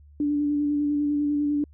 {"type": "tone with vibrato", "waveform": "sine", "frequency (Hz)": 292.1, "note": "D4", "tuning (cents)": -9, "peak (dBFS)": -21, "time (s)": [0.2, 1.64], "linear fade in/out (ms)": 2, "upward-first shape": "square", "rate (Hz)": 10, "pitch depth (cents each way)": 15, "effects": ["added 73 Hz sine -48 dBFS peak until 1.73 s"]}